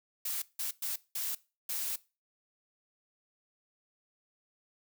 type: noise bursts at uneven times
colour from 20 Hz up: blue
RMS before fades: -35 dBFS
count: 5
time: 0.25-0.42 / 0.59-0.71 / 0.82-0.96 / 1.15-1.35 / 1.69-1.96 s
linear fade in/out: 5 ms
effects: noise-tail reverb RT60 0.3 s tail -20 dB re dry